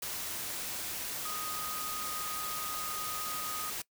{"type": "tone in noise", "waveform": "sine", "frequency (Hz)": 1244.5, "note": "D#6", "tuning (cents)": 0, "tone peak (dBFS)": -39, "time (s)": [1.25, 3.7], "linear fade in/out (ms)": 5, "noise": "white", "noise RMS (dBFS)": -38, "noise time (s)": [0.02, 3.82], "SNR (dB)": -4, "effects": ["noise-tail reverb RT60 0.1 s tail -21 dB re dry"]}